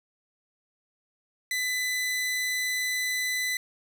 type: tone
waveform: sawtooth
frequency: 2003 Hz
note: B6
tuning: 24 cents sharp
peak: -23 dBFS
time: 1.51-3.57 s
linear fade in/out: 2 ms
effects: none